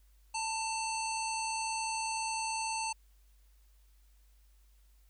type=harmonic tone; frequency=891 Hz; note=A5; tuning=22 cents sharp; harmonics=1 / 3 / 5 / 7 / 9 / 10; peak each=-35 / -40 / -42 / -43 / -45 / -45 dBFS; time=0.34-2.93 s; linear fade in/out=10 ms; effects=added 50 Hz sine -60 dBFS peak until 5.09 s + white hiss -73 dBFS RMS until 5.09 s